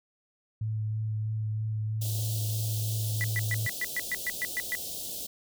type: tone with vibrato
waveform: sine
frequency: 108.6 Hz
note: A2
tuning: 22 cents flat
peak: -28 dBFS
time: 0.61-3.67 s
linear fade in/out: 5 ms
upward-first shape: sine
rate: 3.1 Hz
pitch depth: 14 cents each way
type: band-stop noise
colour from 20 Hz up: white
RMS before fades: -37 dBFS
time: 2.01-5.27 s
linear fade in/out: 10 ms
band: 720 to 3100 Hz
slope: 48 dB/octave
type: tone bursts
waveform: sine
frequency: 1969 Hz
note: B6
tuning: 6 cents flat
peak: -27 dBFS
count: 11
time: 3.21-4.751 s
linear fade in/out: 0 ms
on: 31 ms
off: 120 ms
effects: none